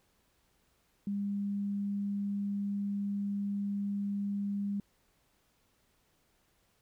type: tone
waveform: sine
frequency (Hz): 201.3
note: G3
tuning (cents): +46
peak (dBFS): -31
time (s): 1.07-4.8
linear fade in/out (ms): 2
effects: pink hiss -72 dBFS RMS until 6.81 s